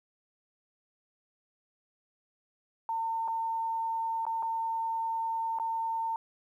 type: tone with dropouts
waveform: sine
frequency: 905 Hz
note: A5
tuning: 48 cents sharp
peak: -29 dBFS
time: 2.89-6.16 s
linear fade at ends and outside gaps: 1 ms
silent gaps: 3.278-3.282 / 4.253-4.266 / 4.425-4.429 / 5.587-5.598 s
effects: 11-bit